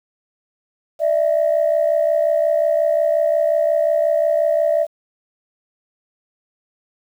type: tone pair together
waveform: sine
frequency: 593.7 / 659.3 Hz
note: D5 / E5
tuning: +19 / 0 cents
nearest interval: major second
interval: 181 cents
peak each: -16 dBFS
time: 0.99-4.87 s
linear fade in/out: 50 ms
effects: tanh soft clip ceiling -8 dBFS + 8-bit